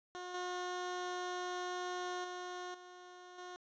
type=tone with level steps; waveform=15% pulse; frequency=360.2 Hz; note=F#4; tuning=46 cents flat; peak=-37 / -32 / -36 / -46 / -40 dBFS; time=0.15-3.56 s; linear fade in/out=0 ms; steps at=0.34 / 2.24 / 2.74 / 3.38 s; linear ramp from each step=5 ms; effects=resampled to 16000 Hz